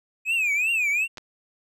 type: tone with vibrato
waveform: triangle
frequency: 2499 Hz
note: D#7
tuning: 7 cents sharp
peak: -19 dBFS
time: 0.25-1.08 s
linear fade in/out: 50 ms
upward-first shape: triangle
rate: 2.7 Hz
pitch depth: 200 cents each way
type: clicks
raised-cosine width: 0.2 ms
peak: -21 / -21 dBFS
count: 2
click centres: 1.173 / 1.181 s
effects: none